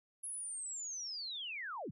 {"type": "linear sweep", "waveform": "sine", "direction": "down", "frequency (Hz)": [10770, 88.5], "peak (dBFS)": -40, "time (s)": [0.23, 1.91], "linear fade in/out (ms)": 10, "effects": []}